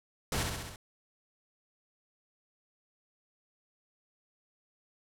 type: noise with echo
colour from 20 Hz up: pink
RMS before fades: -32 dBFS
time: 0.32-0.43 s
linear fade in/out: 2 ms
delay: 66 ms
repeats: 5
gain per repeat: -3 dB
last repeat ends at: 0.76 s
effects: low-pass 12000 Hz 12 dB/octave